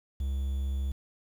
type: tone with quantisation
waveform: triangle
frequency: 67.6 Hz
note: C#2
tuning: 43 cents flat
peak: -26 dBFS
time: 0.2-0.92 s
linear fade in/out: 5 ms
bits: 9
effects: none